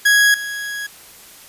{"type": "tone with level steps", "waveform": "40% pulse", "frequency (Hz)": 1661.2, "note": "G#6", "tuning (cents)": 0, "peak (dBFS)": [-9, -23], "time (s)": [0.05, 0.87], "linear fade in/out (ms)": 10, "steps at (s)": 0.34, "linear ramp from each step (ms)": 2, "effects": ["white hiss -42 dBFS RMS until 1.48 s", "resampled to 32000 Hz"]}